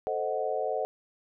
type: chord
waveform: sine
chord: A diminished seventh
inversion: none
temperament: equal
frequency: 440 / 523.3 / 622.3 / 740 Hz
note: A4 / C5 / Eb5 / Gb5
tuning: 0 / 0 / 0 / 0 cents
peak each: -33 dBFS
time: 0.07-0.85 s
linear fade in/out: 0 ms
effects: none